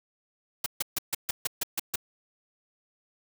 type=noise bursts; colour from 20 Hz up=white; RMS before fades=-28 dBFS; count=9; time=0.64-1.958 s; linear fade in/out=5 ms; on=22 ms; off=140 ms; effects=none